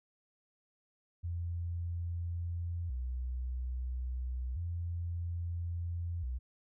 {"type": "tone with vibrato", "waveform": "sine", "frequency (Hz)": 73.42, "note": "D2", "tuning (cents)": 0, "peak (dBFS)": -34, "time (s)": [1.23, 6.39], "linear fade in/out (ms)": 20, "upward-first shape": "square", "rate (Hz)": 0.3, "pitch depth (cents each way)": 270, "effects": []}